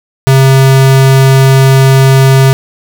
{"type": "tone", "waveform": "square", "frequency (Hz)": 133.9, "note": "C3", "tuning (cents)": 40, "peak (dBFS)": -3, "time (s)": [0.27, 2.53], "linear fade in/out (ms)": 0, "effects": []}